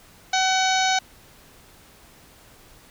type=harmonic tone with a mistuned harmonic; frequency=755 Hz; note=F#5; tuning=35 cents sharp; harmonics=1 / 2 / 3 / 4 / 5 / 6 / 7 / 8 / 9; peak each=-21 / -26 / -28 / -31 / -28 / -31 / -34 / -30 / -36 dBFS; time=0.33-0.99 s; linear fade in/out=5 ms; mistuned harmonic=6; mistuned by=-73 cents; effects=pink hiss -51 dBFS RMS until 2.9 s